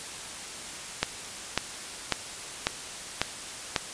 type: click train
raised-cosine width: 0.2 ms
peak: -5 dBFS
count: 6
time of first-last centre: 1.03-3.762 s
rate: 1.83 Hz
effects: white hiss -39 dBFS RMS until 3.93 s + resampled to 22050 Hz